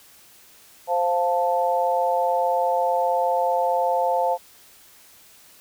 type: chord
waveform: sine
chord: F major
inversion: second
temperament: equal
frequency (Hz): 523.3 / 698.5 / 880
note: C5 / F5 / A5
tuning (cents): 0 / 0 / 0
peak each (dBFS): -23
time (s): 0.87-4.38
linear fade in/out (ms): 50
effects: white hiss -51 dBFS RMS until 5.6 s